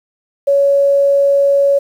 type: tone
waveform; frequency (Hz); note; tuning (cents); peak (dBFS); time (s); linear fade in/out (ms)
sine; 560; C#5; +18; -8; 0.47-1.79; 10
effects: 7-bit